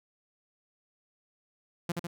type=tone with echo; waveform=sawtooth; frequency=171.9 Hz; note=F3; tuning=27 cents flat; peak=-24 dBFS; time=1.89-1.92 s; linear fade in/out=5 ms; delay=75 ms; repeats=2; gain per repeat=-3 dB; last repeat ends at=2.07 s; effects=none